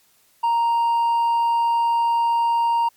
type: tone with hard clipping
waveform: sine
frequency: 932.3 Hz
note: A#5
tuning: in tune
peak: -17 dBFS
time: 0.43-2.89 s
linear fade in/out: 10 ms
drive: 2 dB
effects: white hiss -59 dBFS RMS until 2.96 s + MP3 96 kbps